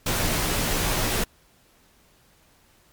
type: noise with comb filter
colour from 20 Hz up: pink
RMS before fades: -24 dBFS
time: 0.06-1.24 s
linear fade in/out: 5 ms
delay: 15 ms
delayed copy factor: -0.65
effects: pink hiss -59 dBFS RMS until 2.92 s + MP3 96 kbps